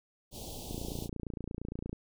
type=band-stop noise; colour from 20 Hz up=pink; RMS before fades=-43 dBFS; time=0.31-1.09 s; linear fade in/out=50 ms; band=850 to 3000 Hz; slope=48 dB/octave
type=click train; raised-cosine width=3 ms; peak=-25 dBFS; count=36; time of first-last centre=0.71-1.93 s; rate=28.7 Hz
effects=none